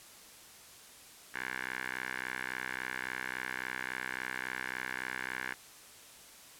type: tone with band-pass filter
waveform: 10% pulse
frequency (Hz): 63.6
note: C2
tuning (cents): -48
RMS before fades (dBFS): -39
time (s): 1.34-5.54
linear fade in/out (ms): 5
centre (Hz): 1800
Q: 4.5
effects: white hiss -54 dBFS RMS until 6.59 s + low-pass 12000 Hz 12 dB/octave